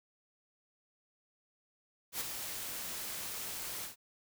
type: noise with ADSR envelope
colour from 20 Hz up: white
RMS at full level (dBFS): -35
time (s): 2.12-3.96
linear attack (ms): 84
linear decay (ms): 16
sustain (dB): -6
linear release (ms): 130
effects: none